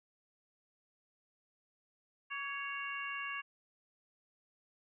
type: harmonic tone with a mistuned harmonic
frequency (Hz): 554.4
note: C#5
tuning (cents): 0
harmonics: 2 / 3 / 4 / 5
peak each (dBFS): -43 / -43 / -45 / -43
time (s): 2.3-3.42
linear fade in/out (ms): 20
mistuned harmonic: 2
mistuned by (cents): +35
effects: none